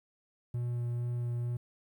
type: tone with vibrato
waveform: triangle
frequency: 120.4 Hz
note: B2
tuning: 44 cents flat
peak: -29 dBFS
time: 0.54-1.57 s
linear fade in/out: 5 ms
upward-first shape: sine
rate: 2.2 Hz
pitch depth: 9 cents each way
effects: 11-bit